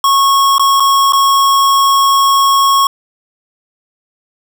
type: tone with dropouts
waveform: square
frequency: 1098 Hz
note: C#6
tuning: 17 cents flat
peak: -8 dBFS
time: 0.04-2.87 s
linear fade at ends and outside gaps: 2 ms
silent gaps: 0.582-0.595 / 0.799-0.803 / 1.123-1.132 s
effects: none